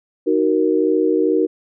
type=chord; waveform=sine; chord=D# minor; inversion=none; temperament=just; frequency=311.1 / 373.4 / 466.7 Hz; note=D#4 / F#4 / A#4; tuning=0 / +16 / +2 cents; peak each=-18 dBFS; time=0.26-1.47 s; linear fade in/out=20 ms; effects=none

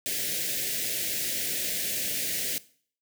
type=band-stop noise; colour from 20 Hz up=white; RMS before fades=-30 dBFS; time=0.06-2.58 s; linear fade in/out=0 ms; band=650 to 1700 Hz; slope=48 dB/octave; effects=noise-tail reverb RT60 0.5 s tail -19 dB re dry + high-pass 100 Hz 12 dB/octave

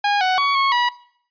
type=tone with pitch steps; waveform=sawtooth; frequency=818 / 744 / 1124 / 1097 / 970 Hz; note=G#5 / F#5 / C#6 / C#6 / B5; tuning=-26 / +9 / +24 / -18 / -31 cents; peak=-12 dBFS; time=0.04-0.89 s; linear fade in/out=5 ms; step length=170 ms; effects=noise-tail reverb RT60 0.6 s tail -20 dB re dry + resampled to 11025 Hz

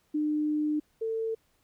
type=tone pair in turn; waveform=sine; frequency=301.8 / 447.9 Hz; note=D4 / A4; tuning=+47 / +31 cents; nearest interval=perfect fifth; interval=684 cents; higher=second; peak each=-25 / -28 dBFS; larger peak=first; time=0.14-0.8 / 1.01-1.35 s; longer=first; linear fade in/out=10 ms; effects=pink hiss -70 dBFS RMS until 1.63 s

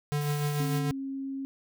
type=tone with tremolo; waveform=square; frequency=146.83 Hz; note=D3; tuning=in tune; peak=-26 dBFS; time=0.12-0.91 s; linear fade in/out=0 ms; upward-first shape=triangle; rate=6.7 Hz; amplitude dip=40%
type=high-pass noise; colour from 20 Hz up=white; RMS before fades=-44 dBFS; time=0.21-0.79 s; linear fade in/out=2 ms; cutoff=640 Hz; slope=96 dB/octave
type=tone; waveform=sine; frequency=270.8 Hz; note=C#4; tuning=40 cents flat; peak=-32 dBFS; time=0.6-1.45 s; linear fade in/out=0 ms
effects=none

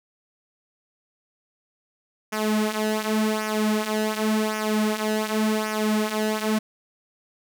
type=tone with flanger; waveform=sawtooth; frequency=215.4 Hz; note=A3; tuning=37 cents flat; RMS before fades=-24 dBFS; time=2.32-6.59 s; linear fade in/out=10 ms; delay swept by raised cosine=0.24 to 5.54 ms; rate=0.89 Hz; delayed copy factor=-0.7; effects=none

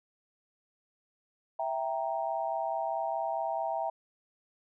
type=chord; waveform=sine; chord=E diminished; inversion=none; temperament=equal; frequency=659.3 / 784 / 932.3 Hz; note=E5 / G5 / Bb5; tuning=0 / 0 / 0 cents; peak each=-33 / -34 / -36 dBFS; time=1.59-3.9 s; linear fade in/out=5 ms; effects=none

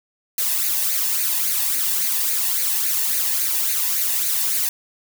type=noise with flanger; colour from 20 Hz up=blue; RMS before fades=-21 dBFS; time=0.38-4.69 s; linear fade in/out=2 ms; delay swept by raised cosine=0.45 to 1.14 ms; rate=3.6 Hz; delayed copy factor=+0.6; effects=none

